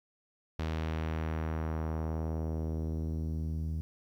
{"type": "tone with low-pass filter sweep", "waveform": "sawtooth", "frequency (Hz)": 79.6, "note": "D#2", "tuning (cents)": 40, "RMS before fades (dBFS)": -34, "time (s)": [0.59, 3.81], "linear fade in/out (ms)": 0, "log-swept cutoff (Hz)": [4200, 160], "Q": 0.98, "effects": ["11-bit"]}